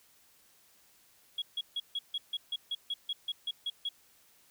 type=tone bursts; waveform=sine; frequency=3322 Hz; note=G#7; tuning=in tune; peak=-30 dBFS; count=14; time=1.38-3.89 s; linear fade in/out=5 ms; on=40 ms; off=150 ms; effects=tanh soft clip ceiling -27 dBFS + white hiss -64 dBFS RMS until 4.5 s